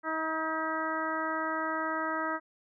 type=harmonic tone with a mistuned harmonic; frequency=318 Hz; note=D#4; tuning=38 cents sharp; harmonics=1 / 2 / 3 / 4 / 5 / 6; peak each=-37 / -37 / -37 / -34 / -37 / -40 dBFS; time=0.03-2.4 s; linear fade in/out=50 ms; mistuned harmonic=6; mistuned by=+23 cents; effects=none